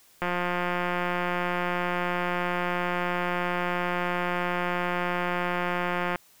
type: click train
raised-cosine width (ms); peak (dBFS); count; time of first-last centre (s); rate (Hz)
0.5; -13; 1052; 0.22-6.158; 177
effects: white hiss -58 dBFS RMS until 6.4 s

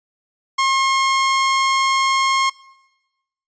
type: tone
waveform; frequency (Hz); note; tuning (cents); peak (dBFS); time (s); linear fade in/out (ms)
sawtooth; 1074; C6; +45; -11; 0.58-2.5; 10
effects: noise-tail reverb RT60 1.0 s tail -21 dB re dry + resampled to 16000 Hz

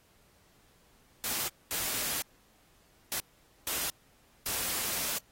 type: noise bursts at uneven times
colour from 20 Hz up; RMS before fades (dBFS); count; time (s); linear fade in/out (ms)
white; -33; 5; 1.24-1.48 / 1.71-2.22 / 3.12-3.2 / 3.67-3.9 / 4.46-5.18; 0
effects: pink hiss -65 dBFS RMS until 5.31 s + AAC 48 kbps

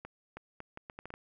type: accelerating click train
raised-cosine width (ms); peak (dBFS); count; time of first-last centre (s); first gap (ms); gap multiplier
0.5; -28; 9; 0.05-1.14; 320; 0.73
effects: none

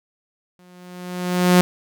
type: tone with exponential growth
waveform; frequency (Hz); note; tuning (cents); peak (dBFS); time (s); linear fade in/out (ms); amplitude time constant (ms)
sawtooth; 179.6; F3; +49; -5; 0.59-1.61; 0; 220
effects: none

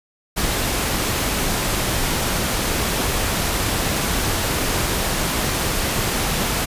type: noise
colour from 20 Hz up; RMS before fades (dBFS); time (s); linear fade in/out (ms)
pink; -21; 0.36-6.66; 20
effects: resampled to 32000 Hz

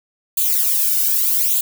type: noise with flanger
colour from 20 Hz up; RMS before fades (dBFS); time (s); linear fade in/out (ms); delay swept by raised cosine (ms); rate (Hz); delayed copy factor
violet; -17; 0.37-1.61; 5; 0.27 to 1.37; 0.82; +0.85
effects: none

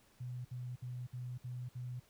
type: tone bursts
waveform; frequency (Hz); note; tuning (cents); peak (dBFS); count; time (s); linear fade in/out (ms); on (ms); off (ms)
sine; 124.2; B2; +10; -40; 6; 0.2-2; 10; 250; 60
effects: pink hiss -68 dBFS RMS until 2.09 s

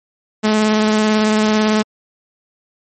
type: tone with vibrato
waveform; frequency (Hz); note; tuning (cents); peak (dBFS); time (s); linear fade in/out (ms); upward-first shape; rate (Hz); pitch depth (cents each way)
sawtooth; 214.8; A3; -41; -8; 0.43-1.83; 20; triangle; 18; 16
effects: MP3 32 kbps

